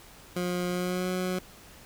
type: tone with pitch glide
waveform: 20% pulse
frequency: 178.4 to 183.31 Hz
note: F3 to F#3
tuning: +37 to -16 cents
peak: -23 dBFS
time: 0.36-1.39 s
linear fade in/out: 5 ms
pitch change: +47 cents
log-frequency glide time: 0.69-1.1 s
effects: pink hiss -51 dBFS RMS until 1.85 s